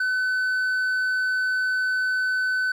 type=tone with hard clipping; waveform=sine; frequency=1511 Hz; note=F#6; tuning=36 cents sharp; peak=-22 dBFS; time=0-2.72 s; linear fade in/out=5 ms; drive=3 dB; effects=none